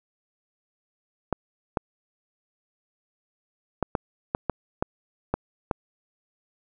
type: clicks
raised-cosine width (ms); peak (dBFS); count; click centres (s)
1; -9; 9; 1.327 / 1.772 / 3.827 / 3.952 / 4.349 / 4.497 / 4.825 / 5.34 / 5.712
effects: none